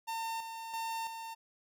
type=tone with tremolo; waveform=45% pulse; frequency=906 Hz; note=A#5; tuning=50 cents flat; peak=-35 dBFS; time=0.07-1.35 s; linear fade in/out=20 ms; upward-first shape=square; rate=1.5 Hz; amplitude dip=50%; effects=none